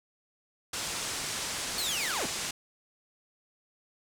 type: low-pass noise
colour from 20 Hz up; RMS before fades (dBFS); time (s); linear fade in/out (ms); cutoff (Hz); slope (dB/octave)
white; -35; 0.73-2.51; 5; 8800; 24
type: linear sweep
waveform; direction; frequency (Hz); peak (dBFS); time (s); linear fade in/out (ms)
sawtooth; down; 4442 to 155.56; -28; 1.78-2.26; 2
effects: none